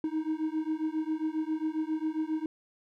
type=beating tone pair; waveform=triangle; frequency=310.5 / 317.9 Hz; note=D#4 / D#4; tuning=-3 / +37 cents; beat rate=7.4 Hz; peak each=-30 dBFS; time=0.04-2.46 s; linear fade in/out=2 ms; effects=none